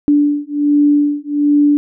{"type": "beating tone pair", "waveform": "sine", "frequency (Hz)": [291, 292.3], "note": ["D4", "D4"], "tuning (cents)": [-16, -8], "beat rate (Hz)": 1.3, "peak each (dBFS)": -13, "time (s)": [0.08, 1.77], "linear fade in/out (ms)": 0, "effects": []}